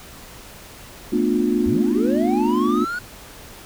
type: chord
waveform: sine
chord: B half-diminished seventh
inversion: third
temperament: just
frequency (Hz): 222.2 / 246.9 / 296.3 / 355.6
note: A3 / B3 / D4 / F4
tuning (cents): +17 / 0 / +15 / +31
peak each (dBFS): -22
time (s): 1.12-2.85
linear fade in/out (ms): 10
type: linear sweep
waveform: triangle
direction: up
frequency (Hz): 62 to 1479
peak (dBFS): -22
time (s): 1.66-2.99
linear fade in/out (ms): 5
effects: pink hiss -41 dBFS RMS until 3.65 s